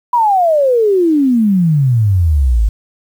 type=exponential sweep; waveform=sine; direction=down; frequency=994 to 50.2 Hz; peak=-8 dBFS; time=0.13-2.69 s; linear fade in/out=5 ms; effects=7-bit